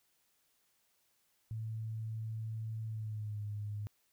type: tone with pitch glide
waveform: sine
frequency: 110.9 to 104.07 Hz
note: A2 to G#2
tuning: +14 to +4 cents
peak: -37 dBFS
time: 1.51-3.87 s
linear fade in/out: 0 ms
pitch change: -110 cents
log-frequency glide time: 2.86-3.42 s
effects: white hiss -75 dBFS RMS until 4.12 s